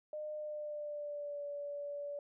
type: tone with pitch glide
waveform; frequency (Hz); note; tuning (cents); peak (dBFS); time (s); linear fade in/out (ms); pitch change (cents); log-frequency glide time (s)
sine; 607 to 575.9; D#5 to D5; -43 to -34; -39; 0.13-2.19; 2; -91; 0.34-1.44
effects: none